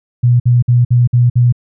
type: tone bursts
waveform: sine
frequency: 121.8 Hz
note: B2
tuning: 24 cents flat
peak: -6 dBFS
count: 6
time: 0.23-1.525 s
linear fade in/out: 10 ms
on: 170 ms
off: 55 ms
effects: none